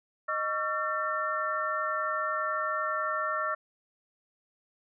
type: tone cluster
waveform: sine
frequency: 619 / 1126 / 1356 / 1799 Hz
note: D#5 / C#6 / E6 / A6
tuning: -9 / +27 / +49 / +38 cents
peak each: -35 / -34 / -31 / -35 dBFS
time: 0.28-3.55 s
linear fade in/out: 10 ms
effects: none